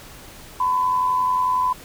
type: tone with amplitude modulation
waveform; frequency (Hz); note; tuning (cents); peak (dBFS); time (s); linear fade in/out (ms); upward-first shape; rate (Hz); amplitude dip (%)
sine; 1008; B5; +35; -15; 0.6-1.73; 5; sine; 91.2; 45
effects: pink hiss -42 dBFS RMS until 1.84 s